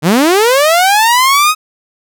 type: linear sweep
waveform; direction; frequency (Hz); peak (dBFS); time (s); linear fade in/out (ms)
sawtooth; up; 139.8 to 1275; -3; 0.02-1.55; 50
effects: none